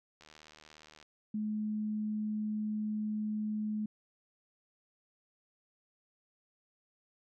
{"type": "click train", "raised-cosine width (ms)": 0.2, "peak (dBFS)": -37, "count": 64, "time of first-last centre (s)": [0.21, 1.027], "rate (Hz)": 77.1}
{"type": "tone", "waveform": "sine", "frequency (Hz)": 213.2, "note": "G#3", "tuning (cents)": 46, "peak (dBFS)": -32, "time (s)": [1.34, 3.86], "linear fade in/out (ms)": 5}
{"effects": []}